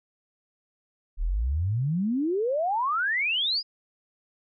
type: exponential sweep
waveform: sine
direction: up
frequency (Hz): 34.98 to 5090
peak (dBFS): -23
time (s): 1.17-3.63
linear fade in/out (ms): 50
effects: none